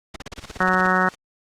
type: noise bursts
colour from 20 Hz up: pink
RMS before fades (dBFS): -33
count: 13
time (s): 0.14-0.87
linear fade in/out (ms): 5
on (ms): 22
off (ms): 37
type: noise with tremolo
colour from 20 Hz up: white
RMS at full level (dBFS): -40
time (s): 0.36-1.15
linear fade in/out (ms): 2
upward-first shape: triangle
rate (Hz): 17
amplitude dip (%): 60
type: clicks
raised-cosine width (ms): 0.5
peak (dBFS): -29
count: 4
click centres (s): 0.429 / 0.593 / 0.92 / 1.139
type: harmonic tone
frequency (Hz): 185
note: F#3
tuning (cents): 0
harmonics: 1 / 2 / 3 / 4 / 5 / 6 / 7 / 8 / 9 / 10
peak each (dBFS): -24 / -28 / -28 / -26 / -27 / -26 / -23 / -23 / -28 / -26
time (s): 0.6-1.09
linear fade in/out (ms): 5
effects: low-pass 6000 Hz 12 dB/octave + Opus 48 kbps